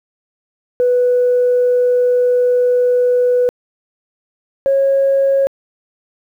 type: tone pair in turn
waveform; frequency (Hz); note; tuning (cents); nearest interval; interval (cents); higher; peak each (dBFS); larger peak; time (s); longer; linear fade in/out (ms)
sine; 493.9 / 546.4; B4 / C#5; 0 / -25; major second; 175; second; -9; neither; 0.8-3.49 / 4.66-5.47; first; 0
effects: tanh soft clip ceiling -6 dBFS + 8-bit